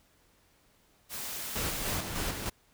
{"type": "noise", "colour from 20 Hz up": "white", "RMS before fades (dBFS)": -38, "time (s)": [1.09, 2.01], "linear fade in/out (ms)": 50}
{"type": "noise with tremolo", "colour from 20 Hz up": "pink", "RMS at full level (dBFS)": -33, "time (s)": [1.55, 2.5], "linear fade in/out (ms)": 10, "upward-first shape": "square", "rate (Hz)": 3.3, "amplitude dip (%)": 40}
{"effects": ["pink hiss -66 dBFS RMS until 2.73 s"]}